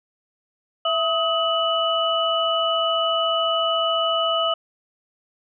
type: tone cluster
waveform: sine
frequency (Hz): 661 / 1266 / 2964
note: E5 / D#6 / F#7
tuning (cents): +5 / +30 / +2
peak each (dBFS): -23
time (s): 0.85-4.54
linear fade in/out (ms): 5
effects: none